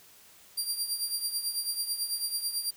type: tone with tremolo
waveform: 20% pulse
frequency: 4747 Hz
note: D8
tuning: 18 cents sharp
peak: -21 dBFS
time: 0.57-2.71 s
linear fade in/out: 10 ms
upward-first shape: triangle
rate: 9.1 Hz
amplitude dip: 75%
effects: white hiss -56 dBFS RMS until 2.76 s